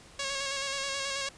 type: tone with vibrato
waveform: 5% pulse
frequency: 550 Hz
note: C#5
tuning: 14 cents flat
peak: -20 dBFS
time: 0.19-1.29 s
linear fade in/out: 5 ms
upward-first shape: square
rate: 9.3 Hz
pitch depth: 23 cents each way
effects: pink hiss -53 dBFS RMS until 1.37 s + resampled to 22050 Hz